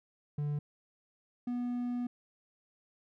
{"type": "tone pair in turn", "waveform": "triangle", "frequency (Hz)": [146.83, 244.1], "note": ["D3", "B3"], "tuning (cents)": [0, -20], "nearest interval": "major sixth", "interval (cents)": 880, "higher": "second", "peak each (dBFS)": [-29, -30], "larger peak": "first", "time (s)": [[0.38, 0.59], [1.47, 2.07]], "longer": "second", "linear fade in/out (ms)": 5, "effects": []}